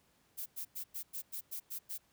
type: noise bursts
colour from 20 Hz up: violet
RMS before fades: -41 dBFS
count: 9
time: 0.37-1.982 s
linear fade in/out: 20 ms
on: 92 ms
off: 98 ms
effects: pink hiss -71 dBFS RMS until 2.12 s + high-pass 60 Hz 12 dB/octave